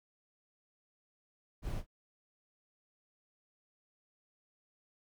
brown noise with echo, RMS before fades -37 dBFS, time 1.62-1.83 s, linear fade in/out 50 ms, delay 36 ms, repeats 1, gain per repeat -15 dB, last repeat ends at 1.866 s, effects none

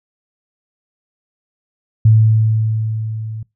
sine tone with level ramp, 110 Hz, A2, in tune, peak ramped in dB -5 to -24 dBFS, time 2.05-3.43 s, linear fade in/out 5 ms, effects noise-tail reverb RT60 0.2 s tail -24 dB re dry

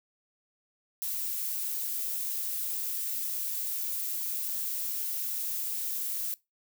violet noise, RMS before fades -33 dBFS, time 1.02-6.34 s, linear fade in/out 0 ms, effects noise-tail reverb RT60 0.2 s tail -21 dB re dry

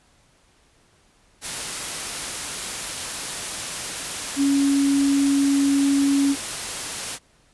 sine tone in noise, 278.7 Hz, C#4, 9 cents sharp, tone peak -16 dBFS, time 4.36-6.36 s, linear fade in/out 50 ms, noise white, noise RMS -29 dBFS, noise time 1.41-7.19 s, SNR +10 dB, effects pink hiss -59 dBFS RMS until 7.53 s + resampled to 24000 Hz

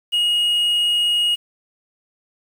triangle tone with quantisation, 2879 Hz, F#7, 48 cents flat, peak -14 dBFS, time 0.12-1.36 s, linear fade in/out 20 ms, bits 7, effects none

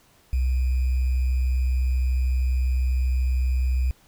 sine tone with sample-and-hold, 63.7 Hz, C2, 46 cents flat, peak -19 dBFS, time 0.33-3.91 s, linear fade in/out 0 ms, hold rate 2450 Hz, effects pink hiss -58 dBFS RMS until 4.07 s

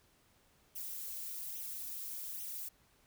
violet noise with flanger, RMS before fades -43 dBFS, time 0.75-2.69 s, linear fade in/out 10 ms, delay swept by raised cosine 0.32 to 5.92 ms, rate 1.2 Hz, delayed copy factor +0.9, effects pink hiss -69 dBFS RMS until 3.06 s

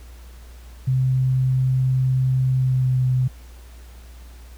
sine tone with pitch glide, 129.9 to 127.89 Hz, C3 to C3, -12 to -39 cents, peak -16 dBFS, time 0.87-3.28 s, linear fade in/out 10 ms, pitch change -27 cents, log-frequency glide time 2.58-3.04 s, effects added 60 Hz sine -39 dBFS peak until 4.57 s + pink hiss -51 dBFS RMS until 4.57 s

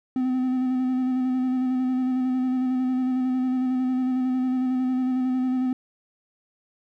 triangle tone with vibrato, 255.9 Hz, C4, 38 cents flat, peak -19 dBFS, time 0.16-5.73 s, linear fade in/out 2 ms, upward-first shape square, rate 11 Hz, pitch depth 18 cents each way, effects none

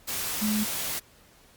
sine tone in noise, 212.6 Hz, G#3, 41 cents sharp, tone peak -24 dBFS, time 0.41-0.65 s, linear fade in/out 20 ms, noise white, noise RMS -31 dBFS, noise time 0.07-1 s, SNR +4 dB, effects pink hiss -57 dBFS RMS until 1.56 s + Opus 48 kbps

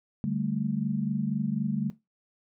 sine chord, D suspended fourth, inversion none, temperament equal, 146.83 / 196 / 220 Hz, D3 / G3 / A3, 0 / 0 / 0 cents, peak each -31 / -31 / -30 dBFS, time 0.24-1.9 s, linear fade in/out 0 ms, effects noise-tail reverb RT60 0.2 s tail -17 dB re dry

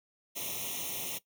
white noise with comb filter, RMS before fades -37 dBFS, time 0.35-1.19 s, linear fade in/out 20 ms, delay 0.32 ms, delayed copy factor +1, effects noise-tail reverb RT60 0.1 s tail -17 dB re dry + high-pass 100 Hz 12 dB/octave

